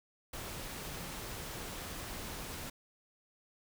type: noise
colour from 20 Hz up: pink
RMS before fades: -43 dBFS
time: 0.33-2.7 s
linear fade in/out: 5 ms
effects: none